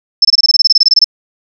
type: tone bursts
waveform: sine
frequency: 5274 Hz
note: E8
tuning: in tune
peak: -3 dBFS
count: 16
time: 0.22-1.044 s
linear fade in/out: 5 ms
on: 29 ms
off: 24 ms
effects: none